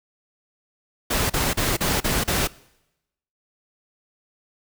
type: noise bursts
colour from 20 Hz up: pink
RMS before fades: -22 dBFS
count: 6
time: 1.1-2.475 s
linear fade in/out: 10 ms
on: 200 ms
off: 35 ms
effects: noise-tail reverb RT60 0.9 s tail -22 dB re dry